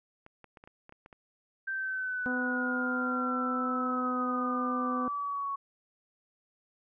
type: clicks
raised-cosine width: 0.5 ms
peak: -35 dBFS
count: 9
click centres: 0.264 / 0.443 / 0.572 / 0.639 / 0.675 / 0.894 / 0.924 / 1.061 / 1.128 s
type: exponential sweep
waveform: sine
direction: down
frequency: 1568 to 1108.7 Hz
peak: -31 dBFS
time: 1.67-5.56 s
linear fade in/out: 10 ms
type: harmonic tone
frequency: 251.6 Hz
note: B3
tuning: 32 cents sharp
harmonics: 1 / 2 / 3 / 4 / 5 / 6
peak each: -32 / -38 / -42 / -44 / -46 / -48 dBFS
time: 2.26-5.08 s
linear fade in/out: 0 ms
effects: none